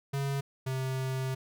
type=tone pair in turn; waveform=square; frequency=138.59 / 131.34 Hz; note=C#3 / C3; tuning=0 / +7 cents; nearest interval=minor second; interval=93 cents; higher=first; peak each=-30 / -31 dBFS; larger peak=first; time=0.13-0.41 / 0.66-1.35 s; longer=second; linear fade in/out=10 ms; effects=none